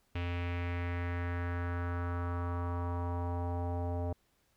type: tone with low-pass filter sweep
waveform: square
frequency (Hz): 87.31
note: F2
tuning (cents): 0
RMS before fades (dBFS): -35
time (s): 0.15-4.13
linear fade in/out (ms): 5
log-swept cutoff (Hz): 2700 to 680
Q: 3
effects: pink hiss -73 dBFS RMS until 4.56 s